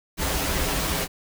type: noise with comb filter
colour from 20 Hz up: pink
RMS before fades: -25 dBFS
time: 0.17-1.08 s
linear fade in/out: 50 ms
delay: 8.6 ms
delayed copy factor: -0.75
effects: none